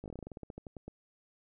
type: slowing click train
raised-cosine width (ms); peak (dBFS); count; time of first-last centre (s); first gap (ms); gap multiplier
2; -30; 17; 0.04-0.88; 18; 1.13
effects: none